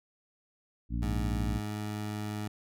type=harmonic tone; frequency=58.27 Hz; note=A#1; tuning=in tune; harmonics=1 / 2 / 3 / 4 / 5; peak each=-31 / -36 / -39 / -39 / -42 dBFS; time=0.89-1.61 s; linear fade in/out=50 ms
type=tone with pitch glide; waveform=20% pulse; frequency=103.83 to 105.34 Hz; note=G#2 to G#2; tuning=0 to +25 cents; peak=-29 dBFS; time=1.02-2.48 s; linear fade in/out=5 ms; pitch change=+25 cents; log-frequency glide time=1.49-1.73 s
effects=none